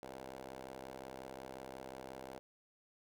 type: ring-modulated tone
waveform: 10% pulse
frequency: 65.6 Hz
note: C2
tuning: 5 cents sharp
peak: -36 dBFS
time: 0.03-2.39 s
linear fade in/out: 0 ms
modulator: 533 Hz
effects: none